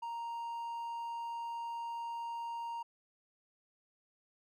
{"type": "tone", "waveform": "triangle", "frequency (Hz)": 932.3, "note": "A#5", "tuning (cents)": 0, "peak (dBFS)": -36, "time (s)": [0.02, 2.83], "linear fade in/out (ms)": 10, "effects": []}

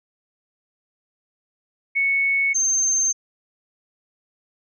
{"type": "tone pair in turn", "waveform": "sine", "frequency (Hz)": [2212, 6311], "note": ["C#7", "G8"], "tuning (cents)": [-4, 11], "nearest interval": "octave + tritone", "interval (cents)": 1815, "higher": "second", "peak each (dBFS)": -17, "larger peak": "neither", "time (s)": [[1.95, 2.54], [2.54, 3.13]], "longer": "neither", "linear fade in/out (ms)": 20, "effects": []}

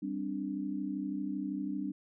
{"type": "chord", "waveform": "sine", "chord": "G suspended fourth", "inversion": "none", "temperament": "just", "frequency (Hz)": [196, 261.3, 294], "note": ["G3", "C4", "D4"], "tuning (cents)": [0, -2, 2], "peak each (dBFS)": [-38, -39, -36], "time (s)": [0.02, 1.92], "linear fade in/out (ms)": 10, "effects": []}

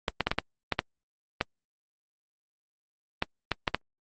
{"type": "clicks", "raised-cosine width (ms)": 0.3, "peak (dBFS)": -8, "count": 12, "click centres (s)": [0.082, 0.207, 0.27, 0.315, 0.386, 0.723, 0.791, 1.411, 3.224, 3.517, 3.678, 3.746], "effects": ["Opus 24 kbps"]}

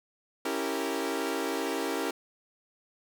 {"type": "chord", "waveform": "sawtooth", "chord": "C# diminished seventh", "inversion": "none", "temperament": "equal with one note detuned", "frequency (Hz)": [277.2, 329.6, 392, 462.4], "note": ["C#4", "E4", "G4", "Bb4"], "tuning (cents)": [0, 0, 0, -14], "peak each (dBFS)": -31, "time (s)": [0.45, 2.11], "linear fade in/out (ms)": 5, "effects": []}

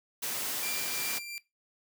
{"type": "noise", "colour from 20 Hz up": "white", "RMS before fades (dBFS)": -34, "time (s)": [0.22, 1.19], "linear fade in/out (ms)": 10}
{"type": "tone with tremolo", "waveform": "sawtooth", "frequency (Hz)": 2368, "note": "D7", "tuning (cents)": 14, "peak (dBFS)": -31, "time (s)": [0.63, 1.38], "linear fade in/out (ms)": 0, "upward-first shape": "triangle", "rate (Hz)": 2.8, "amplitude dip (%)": 50}
{"effects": ["noise-tail reverb RT60 0.2 s tail -19 dB re dry", "high-pass 150 Hz 12 dB/octave"]}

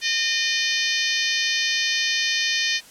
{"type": "harmonic tone with a mistuned harmonic", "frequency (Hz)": 611, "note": "D#5", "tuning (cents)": -32, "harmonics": [3, 4, 5, 6, 7, 8, 9, 10], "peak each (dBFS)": [-26, -27, -28, -29, -29, -30, -31, -31], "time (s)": [0.01, 2.81], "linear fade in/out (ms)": 50, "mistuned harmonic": 6, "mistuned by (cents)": -23, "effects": ["white hiss -47 dBFS RMS until 2.9 s", "low-pass 11000 Hz 12 dB/octave"]}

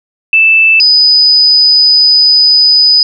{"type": "tone pair in turn", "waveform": "sine", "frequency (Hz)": [2641, 4986], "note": ["E7", "D#8"], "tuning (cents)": [3, 3], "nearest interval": "major seventh", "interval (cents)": 1100, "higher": "second", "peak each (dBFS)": -3, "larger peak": "neither", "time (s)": [[0.33, 0.8], [0.8, 3.03]], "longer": "second", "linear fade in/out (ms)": 2, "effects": []}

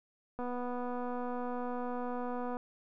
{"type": "click train", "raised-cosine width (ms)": 1, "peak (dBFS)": -26, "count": 537, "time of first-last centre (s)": [0.39, 2.569], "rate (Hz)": 246, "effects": []}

